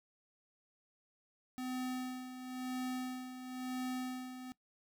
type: tone with tremolo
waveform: square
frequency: 254.6 Hz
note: C4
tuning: 47 cents flat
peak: -37 dBFS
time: 1.58-4.52 s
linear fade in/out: 0 ms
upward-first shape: sine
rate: 0.98 Hz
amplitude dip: 65%
effects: noise-tail reverb RT60 0.1 s tail -21 dB re dry